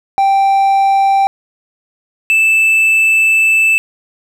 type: tone pair in turn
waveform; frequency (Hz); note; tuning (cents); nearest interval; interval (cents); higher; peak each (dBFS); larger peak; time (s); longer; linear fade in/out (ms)
triangle; 784 / 2637; G5 / E7; 0 / 0; octave + major sixth; 2100; second; -6; neither; 0.18-1.27 / 2.3-3.78; second; 0
effects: none